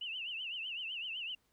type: tone with vibrato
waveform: sine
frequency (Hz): 2831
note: F7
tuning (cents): +23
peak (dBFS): -38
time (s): 0.01-1.35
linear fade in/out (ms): 5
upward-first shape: triangle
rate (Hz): 7.9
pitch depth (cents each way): 170
effects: pink hiss -75 dBFS RMS until 1.52 s